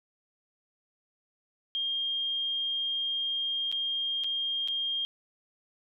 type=tone with dropouts; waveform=sine; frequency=3217 Hz; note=G7; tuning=44 cents sharp; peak=-28 dBFS; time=1.75-5.05 s; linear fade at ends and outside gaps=0 ms; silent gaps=3.716-3.725 / 4.237-4.243 / 4.676-4.684 s; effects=none